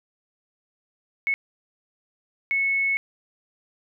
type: tone bursts at uneven times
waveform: sine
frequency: 2200 Hz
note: C#7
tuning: 14 cents flat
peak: -20 dBFS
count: 2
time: 1.27-1.34 / 2.51-2.97 s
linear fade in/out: 0 ms
effects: none